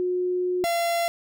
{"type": "tone pair in turn", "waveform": ["sine", "45% pulse"], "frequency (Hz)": [361.7, 682.8], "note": ["F#4", "F5"], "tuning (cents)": [-39, -39], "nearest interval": "major seventh", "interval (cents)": 1100, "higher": "second", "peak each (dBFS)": -22, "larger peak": "neither", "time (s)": [[0, 0.64], [0.64, 1.08]], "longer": "first", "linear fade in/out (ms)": 0, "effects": []}